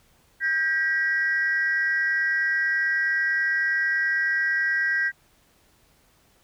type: tone pair together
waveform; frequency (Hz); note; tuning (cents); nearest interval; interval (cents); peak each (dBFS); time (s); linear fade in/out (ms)
sine; 1593.8 / 1923; G6 / B6; +28 / -47; minor third; 325; -22 / -23; 0.4-5.12; 50
effects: tanh soft clip ceiling -15 dBFS + pink hiss -61 dBFS RMS until 6.43 s